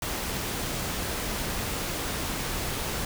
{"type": "noise", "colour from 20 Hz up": "pink", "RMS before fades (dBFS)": -31, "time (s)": [0.02, 3.05], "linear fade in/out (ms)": 2, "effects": []}